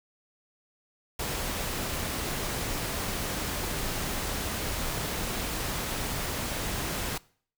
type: noise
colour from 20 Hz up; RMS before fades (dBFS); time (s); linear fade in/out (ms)
pink; -32; 1.19-7.18; 5
effects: noise-tail reverb RT60 0.5 s tail -22 dB re dry